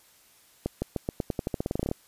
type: accelerating click train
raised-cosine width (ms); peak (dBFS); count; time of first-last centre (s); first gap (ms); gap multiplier
2; -14; 18; 0.66-1.914; 160; 0.89
effects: white hiss -59 dBFS RMS until 2.07 s + resampled to 32000 Hz